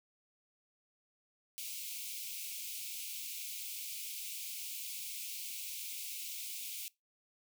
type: high-pass noise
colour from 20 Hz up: white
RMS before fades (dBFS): -43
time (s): 1.58-6.88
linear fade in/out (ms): 0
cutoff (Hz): 2200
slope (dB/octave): 96
effects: noise-tail reverb RT60 0.2 s tail -22 dB re dry